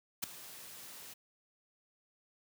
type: noise with ADSR envelope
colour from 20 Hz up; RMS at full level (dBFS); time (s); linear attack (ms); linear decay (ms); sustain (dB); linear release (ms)
white; -32; 0.22-1.14; 18; 4; -18; 10
effects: high-pass 80 Hz 12 dB/octave